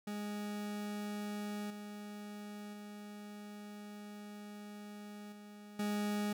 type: tone with level steps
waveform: 40% pulse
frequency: 207.3 Hz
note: G#3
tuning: 3 cents flat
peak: -38 / -44 / -46 / -50 / -33 dBFS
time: 0.07-6.33 s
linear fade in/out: 5 ms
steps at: 1.7 / 2.73 / 5.32 / 5.79 s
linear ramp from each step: 5 ms
effects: none